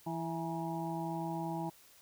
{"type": "harmonic tone with a mistuned harmonic", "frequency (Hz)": 165.5, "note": "E3", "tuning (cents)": 7, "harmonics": [1, 2, 4, 5, 6], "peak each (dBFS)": [-39, -40, -45, -41, -45], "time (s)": [0.06, 1.7], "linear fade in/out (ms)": 10, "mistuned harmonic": 6, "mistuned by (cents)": -66, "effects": ["white hiss -61 dBFS RMS until 2.01 s"]}